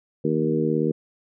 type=harmonic tone with a mistuned harmonic; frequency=77.78 Hz; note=D#2; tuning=in tune; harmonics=2 / 3 / 4 / 5 / 6; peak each=-26 / -26 / -26 / -26 / -26 dBFS; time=0.24-0.92 s; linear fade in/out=10 ms; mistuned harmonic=2; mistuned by=+20 cents; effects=none